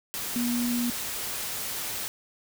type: tone in noise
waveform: sine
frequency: 240.8 Hz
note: B3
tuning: 44 cents flat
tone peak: -25 dBFS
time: 0.36-0.9 s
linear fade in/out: 0 ms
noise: white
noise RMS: -33 dBFS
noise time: 0.14-2.08 s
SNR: +5 dB
effects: none